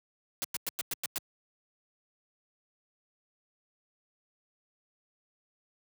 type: noise bursts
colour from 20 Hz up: white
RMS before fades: -33 dBFS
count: 7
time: 0.42-1.181 s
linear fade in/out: 0 ms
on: 23 ms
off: 100 ms
effects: high-pass 100 Hz 12 dB/octave